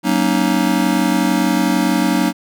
square chord, D# minor seventh, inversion first, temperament just, 186.68 / 233.3 / 280 / 311.1 Hz, F#3 / A#3 / C#4 / D#4, +16 / +2 / +18 / 0 cents, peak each -20 dBFS, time 0.03-2.33 s, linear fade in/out 50 ms, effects none

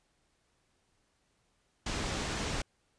pink low-pass noise, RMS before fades -35 dBFS, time 1.86-2.62 s, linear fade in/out 5 ms, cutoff 7800 Hz, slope 24 dB/octave, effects pink hiss -74 dBFS RMS until 2.98 s + resampled to 22050 Hz

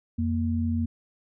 sine tone pair together, 87.6 / 233.2 Hz, F2 / A#3, +6 / +1 cents, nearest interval octave + perfect fourth, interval 1695 cents, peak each -26 dBFS, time 0.18-0.86 s, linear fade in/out 10 ms, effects none

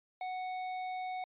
sine tone with hard clipping, 740 Hz, F#5, in tune, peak -38 dBFS, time 0.21-1.24 s, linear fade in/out 2 ms, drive 10 dB, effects resampled to 8000 Hz

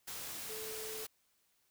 sine tone in noise, 436.8 Hz, A4, 13 cents flat, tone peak -45 dBFS, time 0.49-1.05 s, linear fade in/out 10 ms, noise white, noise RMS -44 dBFS, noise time 0.07-1.07 s, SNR -4 dB, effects white hiss -75 dBFS RMS until 1.7 s

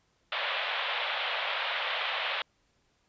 white band-pass noise, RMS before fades -32 dBFS, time 0.32-2.42 s, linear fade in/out 2 ms, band 520 to 3600 Hz, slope 48 dB/octave, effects pink hiss -71 dBFS RMS until 3.08 s + resampled to 16000 Hz

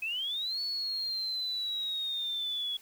sine linear two-way sweep, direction up then down, 2517 to 4435 to 3354 Hz, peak -31 dBFS, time 0.02-2.77 s, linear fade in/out 5 ms, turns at 0.61 s, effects white hiss -57 dBFS RMS until 2.81 s

